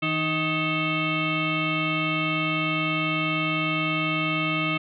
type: tone with frequency modulation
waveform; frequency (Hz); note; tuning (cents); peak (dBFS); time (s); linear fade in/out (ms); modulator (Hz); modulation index
sine; 1252; D#6; +10; -22; 0.02-4.78; 10; 471; 3.7
effects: none